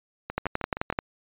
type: two click trains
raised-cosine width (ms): 0.5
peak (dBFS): -17 / -10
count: 5 / 8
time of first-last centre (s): 0.3-0.926 / 0.38-0.989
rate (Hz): 6.39 / 11.5
effects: resampled to 8000 Hz